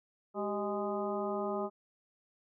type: harmonic tone with a mistuned harmonic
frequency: 206.6 Hz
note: G#3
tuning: 9 cents flat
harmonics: 1 / 2 / 3 / 4 / 5 / 6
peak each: -39 / -36 / -38 / -41 / -44 / -42 dBFS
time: 0.34-1.7 s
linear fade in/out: 50 ms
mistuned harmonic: 2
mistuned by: -90 cents
effects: none